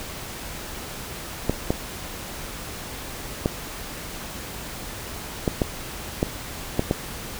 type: clicks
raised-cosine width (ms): 2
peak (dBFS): -6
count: 8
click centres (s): 1.496 / 1.705 / 3.459 / 5.478 / 5.618 / 6.229 / 6.794 / 6.911
effects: pink hiss -35 dBFS RMS until 7.39 s